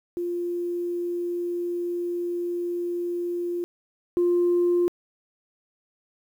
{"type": "tone pair in turn", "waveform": "sine", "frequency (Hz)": [349.2, 350.9], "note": ["F4", "F4"], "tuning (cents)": [0, 8], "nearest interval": "unison", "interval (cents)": 8, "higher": "second", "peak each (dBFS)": [-25, -17], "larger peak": "second", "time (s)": [[0.17, 3.64], [4.17, 4.88]], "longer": "first", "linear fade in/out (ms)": 0, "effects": ["tanh soft clip ceiling -15 dBFS", "9-bit"]}